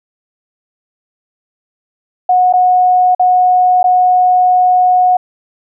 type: tone with dropouts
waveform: sine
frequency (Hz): 730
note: F#5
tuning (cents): -24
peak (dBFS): -6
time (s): 2.29-5.17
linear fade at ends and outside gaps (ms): 5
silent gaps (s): 2.527-2.536 / 3.149-3.195 / 3.83-3.841
effects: none